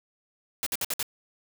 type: noise bursts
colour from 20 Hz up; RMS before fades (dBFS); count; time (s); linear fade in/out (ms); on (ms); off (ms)
white; -29; 5; 0.63-1.028; 0; 34; 57
effects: none